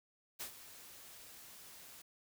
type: noise with ADSR envelope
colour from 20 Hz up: white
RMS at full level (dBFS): -42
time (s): 0.39-2.02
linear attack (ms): 19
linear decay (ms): 96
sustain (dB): -13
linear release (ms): 6
effects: none